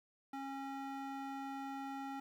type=tone with band-pass filter; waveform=square; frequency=272.9 Hz; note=C#4; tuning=27 cents flat; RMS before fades=-44 dBFS; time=0.33-2.2 s; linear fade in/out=5 ms; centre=860 Hz; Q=1; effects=11-bit